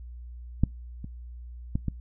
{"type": "clicks", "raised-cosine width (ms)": 5, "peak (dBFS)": [-8, -24, -14, -15], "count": 4, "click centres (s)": [0.636, 1.044, 1.755, 1.883], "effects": ["noise-tail reverb RT60 0.2 s tail -25 dB re dry", "added 60 Hz sine -39 dBFS peak until 2 s"]}